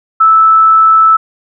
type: tone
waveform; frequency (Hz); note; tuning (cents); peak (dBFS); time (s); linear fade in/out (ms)
sine; 1313; E6; -7; -3; 0.2-1.17; 10
effects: none